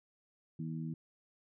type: harmonic tone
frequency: 80.3 Hz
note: E2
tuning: 45 cents flat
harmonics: 2 / 3 / 4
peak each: -38 / -43 / -48 dBFS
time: 0.59-0.94 s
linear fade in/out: 5 ms
effects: none